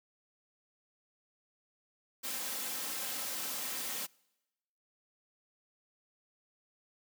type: noise with comb filter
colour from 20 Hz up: white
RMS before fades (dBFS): -38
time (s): 2.23-4.07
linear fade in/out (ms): 20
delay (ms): 3.8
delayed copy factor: +0.5
effects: noise-tail reverb RT60 1.0 s tail -26 dB re dry + high-pass 150 Hz 12 dB/octave